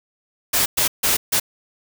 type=noise bursts at uneven times; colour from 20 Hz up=white; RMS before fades=-18 dBFS; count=4; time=0.53-0.66 / 0.77-0.88 / 1.03-1.17 / 1.32-1.4 s; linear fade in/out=10 ms; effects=none